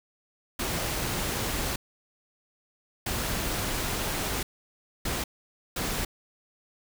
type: noise bursts at uneven times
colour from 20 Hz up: pink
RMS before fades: -30 dBFS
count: 4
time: 0.59-1.76 / 3.06-4.43 / 5.05-5.24 / 5.76-6.05 s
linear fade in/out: 5 ms
effects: none